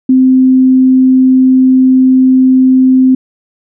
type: tone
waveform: sine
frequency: 259.2 Hz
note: C4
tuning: 16 cents flat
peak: -3 dBFS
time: 0.09-3.15 s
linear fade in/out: 5 ms
effects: none